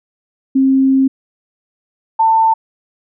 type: tone pair in turn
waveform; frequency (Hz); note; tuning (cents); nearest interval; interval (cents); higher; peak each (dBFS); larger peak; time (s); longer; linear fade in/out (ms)
sine; 267 / 893.7; C4 / A5; +35 / +27; octave + major sixth; 2092; second; -8; neither; 0.55-1.08 / 2.19-2.54; first; 10
effects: none